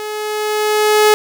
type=tone with level ramp; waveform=sawtooth; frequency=424.7 Hz; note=G#4; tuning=39 cents sharp; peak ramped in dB=-19 to -3 dBFS; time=0-1.14 s; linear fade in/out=0 ms; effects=none